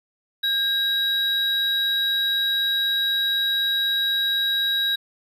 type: tone pair together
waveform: triangle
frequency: 1615 / 3841 Hz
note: G#6 / B7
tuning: -49 / -49 cents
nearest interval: octave + minor third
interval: 1500 cents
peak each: -25 / -19 dBFS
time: 0.43-4.96 s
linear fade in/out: 10 ms
effects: none